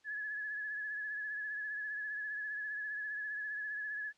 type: tone with vibrato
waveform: sine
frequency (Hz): 1700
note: G#6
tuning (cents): +40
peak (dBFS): -37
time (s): 0.04-4.13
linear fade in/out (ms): 50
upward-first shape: sine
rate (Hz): 15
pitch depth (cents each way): 36
effects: white hiss -71 dBFS RMS until 4.17 s + low-pass 5000 Hz 12 dB/octave